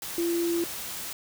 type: tone in noise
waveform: sine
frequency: 340.6 Hz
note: F4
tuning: 43 cents flat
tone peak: -24 dBFS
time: 0.18-0.64 s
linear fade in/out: 2 ms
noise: white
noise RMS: -36 dBFS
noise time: 0.02-1.13 s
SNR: +9 dB
effects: none